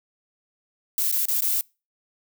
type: noise with dropouts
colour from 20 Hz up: violet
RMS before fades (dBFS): -23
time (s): 0.98-1.61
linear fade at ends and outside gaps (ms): 1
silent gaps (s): 1.115-1.125 / 1.255-1.284 / 1.407-1.421
effects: noise-tail reverb RT60 0.3 s tail -26 dB re dry